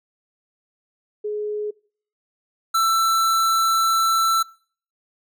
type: tone pair in turn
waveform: sine / square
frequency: 420.2 / 1334.1 Hz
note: G#4 / E6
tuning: +20 / +20 cents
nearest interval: octave + minor sixth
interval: 2000 cents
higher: second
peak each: -23 / -17 dBFS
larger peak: second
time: 1.24-1.71 / 2.74-4.43 s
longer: second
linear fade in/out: 10 ms
effects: noise-tail reverb RT60 0.5 s tail -24 dB re dry